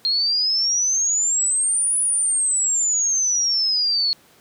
sine exponential two-way sweep, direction up then down, 4204 to 9956 to 4325 Hz, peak -17 dBFS, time 0.05-4.13 s, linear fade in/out 0 ms, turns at 1.98 s, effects pink hiss -53 dBFS RMS until 4.4 s + high-pass 150 Hz 12 dB/octave

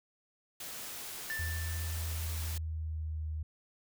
white noise, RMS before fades -43 dBFS, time 0.6-2.58 s, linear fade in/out 5 ms
triangle tone with exponential decay, 1772 Hz, A6, 12 cents sharp, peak -32 dBFS, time 1.3-2.5 s, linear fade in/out 0 ms, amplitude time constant 260 ms
sine tone with pitch glide, 82.41 to 77.83 Hz, E2 to D#2, 0 to +1 cents, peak -34 dBFS, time 1.39-3.43 s, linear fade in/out 5 ms, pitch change -99 cents, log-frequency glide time 1.71-3.29 s
effects none

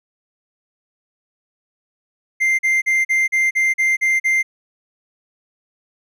triangle tone bursts, 2093 Hz, C7, in tune, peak -12 dBFS, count 9, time 2.4-4.43 s, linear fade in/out 20 ms, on 190 ms, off 40 ms, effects none

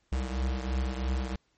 square beating tone pair, 63.9 / 66.9 Hz, C2 / C2, -40 / +39 cents, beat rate 3 Hz, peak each -30 / -35 dBFS, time 0.12-1.36 s, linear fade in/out 5 ms, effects pink hiss -72 dBFS RMS until 1.57 s + MP3 32 kbps

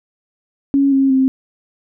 sine tone with pitch steps, 277.2 / 270.4 / 263.8 Hz, C#4 / C#4 / C4, 0 / -43 / +14 cents, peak -10 dBFS, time 0.74-1.28 s, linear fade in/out 0 ms, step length 180 ms, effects none

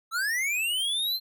square linear sweep, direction up, 1281 to 4186 Hz, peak -26 dBFS, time 0.11-1.2 s, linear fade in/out 50 ms, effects none

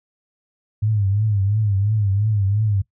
sine tone with vibrato, 103 Hz, G#2, 14 cents flat, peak -16 dBFS, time 0.82-2.82 s, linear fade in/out 10 ms, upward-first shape triangle, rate 2.9 Hz, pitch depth 130 cents each way, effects noise-tail reverb RT60 0.1 s tail -18 dB re dry

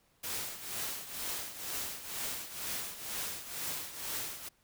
white noise with tremolo, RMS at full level -36 dBFS, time 0.23-4.49 s, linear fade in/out 10 ms, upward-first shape triangle, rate 2.1 Hz, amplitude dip 75%, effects pink hiss -70 dBFS RMS until 4.63 s

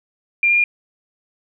sine tone with pitch steps, 2389 / 2403 / 2417 Hz, D7 / D7 / D7, +29 / +39 / +49 cents, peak -12 dBFS, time 0.43-0.64 s, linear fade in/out 2 ms, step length 70 ms, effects none

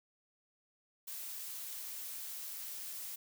blue noise, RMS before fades -44 dBFS, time 1.07-3.16 s, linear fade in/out 10 ms, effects none

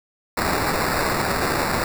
white noise with sample-and-hold, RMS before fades -22 dBFS, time 0.37-1.84 s, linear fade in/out 2 ms, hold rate 3150 Hz, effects none

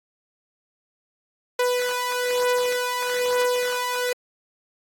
sawtooth beating tone pair, 493.9 / 495 Hz, B4 / B4, 0 / +4 cents, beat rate 1.1 Hz, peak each -22 / -19 dBFS, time 1.59-4.13 s, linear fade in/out 5 ms, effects AAC 64 kbps

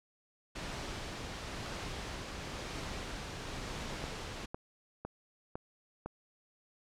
pink noise with tremolo, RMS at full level -40 dBFS, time 0.55-4.46 s, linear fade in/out 10 ms, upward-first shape triangle, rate 0.99 Hz, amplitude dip 25%
click train, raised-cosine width 1 ms, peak -25 dBFS, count 5, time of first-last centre 4.04-6.06 s, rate 1.98 Hz
effects low-pass 6000 Hz 12 dB/octave

